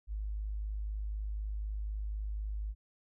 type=tone; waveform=sine; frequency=52 Hz; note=G#1; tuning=3 cents sharp; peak=-34 dBFS; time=0.07-2.75 s; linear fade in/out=50 ms; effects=none